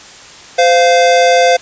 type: tone pair together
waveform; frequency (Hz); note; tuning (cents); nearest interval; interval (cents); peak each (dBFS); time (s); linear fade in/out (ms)
square; 515 / 697; C5 / F5; -28 / -4; perfect fourth; 524; -10; 0.58-1.57; 10
effects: white hiss -35 dBFS RMS until 1.61 s + resampled to 16000 Hz